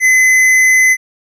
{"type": "tone with hard clipping", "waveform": "sine", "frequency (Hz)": 2033, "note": "B6", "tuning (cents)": 50, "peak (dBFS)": -8, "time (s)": [0, 0.97], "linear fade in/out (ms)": 50, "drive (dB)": 10, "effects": []}